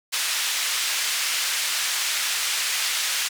pink band-pass noise, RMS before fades -25 dBFS, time 0.12-3.29 s, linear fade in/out 20 ms, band 2100 to 10000 Hz, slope 12 dB/octave, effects none

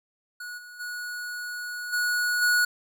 square tone with level steps, 1460 Hz, F#6, 24 cents flat, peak -36 / -43 / -33 / -24 / -20 dBFS, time 0.4-2.65 s, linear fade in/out 5 ms, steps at 0.57 / 0.79 / 1.92 / 2.41 s, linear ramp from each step 20 ms, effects none

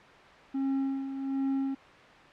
triangle tone with tremolo, 270.7 Hz, C#4, 41 cents flat, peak -24 dBFS, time 0.54-1.75 s, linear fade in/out 10 ms, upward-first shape sine, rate 1.3 Hz, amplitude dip 60%, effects white hiss -51 dBFS RMS until 2.32 s + low-pass 2000 Hz 12 dB/octave

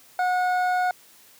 triangle tone pair together, 728.7 / 1455 Hz, F#5 / F#6, -27 / -29 cents, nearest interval octave, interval 1198 cents, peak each -19 / -26 dBFS, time 0.19-0.91 s, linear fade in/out 2 ms, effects white hiss -53 dBFS RMS until 1.39 s + high-pass 80 Hz 12 dB/octave

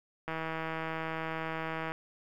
click train, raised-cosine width 0.5 ms, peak -21 dBFS, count 265, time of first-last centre 0.28-1.92 s, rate 161 Hz, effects 10-bit

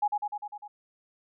sine tone with echo, 830.6 Hz, G#5, in tune, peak -22 dBFS, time 0.02-0.08 s, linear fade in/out 10 ms, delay 100 ms, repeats 6, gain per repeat -3 dB, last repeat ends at 0.68 s, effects none

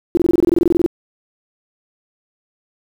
sine tone bursts, 342.8 Hz, F4, 32 cents flat, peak -9 dBFS, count 16, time 0.15-0.862 s, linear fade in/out 0 ms, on 22 ms, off 24 ms, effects 7-bit

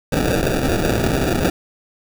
blue noise with sample-and-hold, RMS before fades -18 dBFS, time 0.12-1.5 s, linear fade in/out 5 ms, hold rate 1050 Hz, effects none

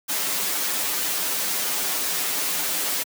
white noise with comb filter, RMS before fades -25 dBFS, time 0.08-3.04 s, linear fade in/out 20 ms, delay 8.7 ms, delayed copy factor -0.8, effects high-pass 200 Hz 12 dB/octave

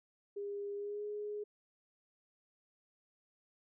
sine tone with pitch glide, 405 to 416.9 Hz, G#4 to G#4, -43 to +7 cents, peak -38 dBFS, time 0.36-1.44 s, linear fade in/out 10 ms, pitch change +50 cents, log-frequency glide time 0.75-1.04 s, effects none

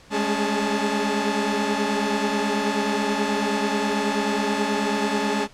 sawtooth tone cluster, 203.3 / 212.6 / 278.4 / 413.8 / 874 Hz, G#3 / G#3 / C#4 / G#4 / A5, -37 / +41 / +8 / -6 / -12 cents, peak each -24 dBFS, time 0.1-5.48 s, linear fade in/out 50 ms, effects pink hiss -50 dBFS RMS until 5.53 s + low-pass 7000 Hz 12 dB/octave

